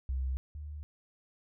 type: tone pair in turn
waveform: sine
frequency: 65.41 / 74.38 Hz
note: C2 / D2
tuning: 0 / +23 cents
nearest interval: major second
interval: 223 cents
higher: second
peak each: -30 / -39 dBFS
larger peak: first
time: 0.09-0.37 / 0.55-0.83 s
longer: neither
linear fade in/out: 0 ms
effects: none